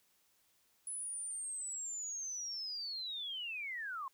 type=linear sweep; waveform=sine; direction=down; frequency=10220 to 1024 Hz; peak=-39 dBFS; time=0.87-4.08 s; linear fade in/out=2 ms; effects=white hiss -73 dBFS RMS until 4.13 s